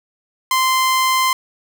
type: tone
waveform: sawtooth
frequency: 1040 Hz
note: C6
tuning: 11 cents flat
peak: -10 dBFS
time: 0.51-1.33 s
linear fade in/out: 2 ms
effects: none